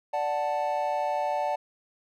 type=chord; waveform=triangle; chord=D major; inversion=none; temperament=equal; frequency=587.3 / 740 / 880 Hz; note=D5 / F#5 / A5; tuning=0 / 0 / 0 cents; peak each=-28 dBFS; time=0.13-1.56 s; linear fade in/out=10 ms; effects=none